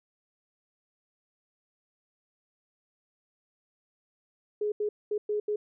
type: tone bursts at uneven times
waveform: sine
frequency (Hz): 419.1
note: G#4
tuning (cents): +16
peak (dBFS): -26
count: 5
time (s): 4.61-4.72 / 4.8-4.89 / 5.11-5.18 / 5.29-5.4 / 5.48-5.56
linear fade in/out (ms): 5
effects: none